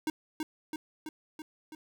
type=tone with echo; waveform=square; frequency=311.1 Hz; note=D#4; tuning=in tune; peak=-29 dBFS; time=0.07-0.1 s; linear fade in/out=2 ms; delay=330 ms; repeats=5; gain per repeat=-3 dB; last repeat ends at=1.75 s; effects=none